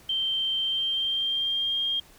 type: tone with pitch glide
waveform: sine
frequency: 3132 to 3216 Hz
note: G7 to G7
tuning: -2 to +44 cents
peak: -24 dBFS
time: 0.09-2 s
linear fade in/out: 5 ms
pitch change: +46 cents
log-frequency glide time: 0.61-1.79 s
effects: pink hiss -54 dBFS RMS until 2.18 s